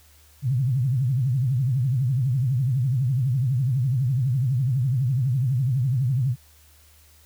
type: tone with vibrato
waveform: sine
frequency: 128.8 Hz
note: C3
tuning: 27 cents flat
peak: -19 dBFS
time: 0.42-6.36 s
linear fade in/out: 50 ms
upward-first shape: triangle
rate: 12 Hz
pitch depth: 220 cents each way
effects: added 75 Hz sine -54 dBFS peak until 7.25 s + white hiss -56 dBFS RMS until 7.25 s

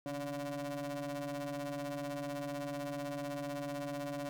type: ring-modulated tone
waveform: 35% pulse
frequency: 145.3 Hz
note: D3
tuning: 18 cents flat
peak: -33 dBFS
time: 0.06-4.29 s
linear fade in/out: 0 ms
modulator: 428 Hz
effects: none

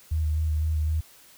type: tone with vibrato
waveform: sine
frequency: 77.78 Hz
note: D#2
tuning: in tune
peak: -22 dBFS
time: 0.11-1.01 s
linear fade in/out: 10 ms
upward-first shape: square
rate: 3.9 Hz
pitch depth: 21 cents each way
effects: white hiss -53 dBFS RMS until 1.37 s

